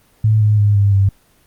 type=tone with pitch steps; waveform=sine; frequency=108.6 / 105.87 / 103.22 / 100.63 / 98.1 Hz; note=A2 / G#2 / G#2 / G2 / G2; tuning=-22 / +34 / -10 / +46 / +2 cents; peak=-9 dBFS; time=0.24-1.09 s; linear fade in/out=5 ms; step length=170 ms; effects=pink hiss -54 dBFS RMS until 1.46 s + Opus 24 kbps